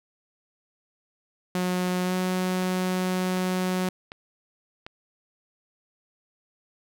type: tone with pitch glide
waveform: sawtooth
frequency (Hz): 181.5 to 184.03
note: F#3 to F#3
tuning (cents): -33 to -9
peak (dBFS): -20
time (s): 1.55-3.89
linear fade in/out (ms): 2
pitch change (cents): +24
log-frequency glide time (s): 2.04-2.14
type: click train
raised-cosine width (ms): 0.3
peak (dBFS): -22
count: 5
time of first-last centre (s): 1.88-4.865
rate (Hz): 1.34
effects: none